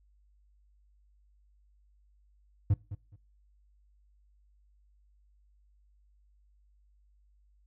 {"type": "tone with echo", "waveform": "triangle", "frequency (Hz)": 100, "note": "G2", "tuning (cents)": 35, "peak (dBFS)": -19, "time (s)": [2.7, 2.74], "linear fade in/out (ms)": 5, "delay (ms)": 210, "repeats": 2, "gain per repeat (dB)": -14, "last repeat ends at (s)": 3.16, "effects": ["noise-tail reverb RT60 0.3 s tail -21 dB re dry", "added 50 Hz sine -62 dBFS peak until 7.66 s"]}